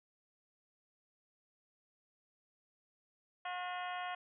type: harmonic tone with a mistuned harmonic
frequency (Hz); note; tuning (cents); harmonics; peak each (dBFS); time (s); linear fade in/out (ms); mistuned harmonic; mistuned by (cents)
360; F#4; -47; 2 / 3 / 4 / 5 / 6 / 7 / 8 / 9; -41 / -45 / -47 / -49 / -51 / -52 / -53 / -54; 3.45-4.15; 5; 6; -95
effects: none